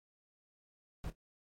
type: noise with echo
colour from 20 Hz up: brown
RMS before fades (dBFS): -40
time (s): 1.04-1.1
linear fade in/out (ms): 0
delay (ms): 25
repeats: 2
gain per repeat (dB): -15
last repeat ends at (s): 1.15
effects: MP3 64 kbps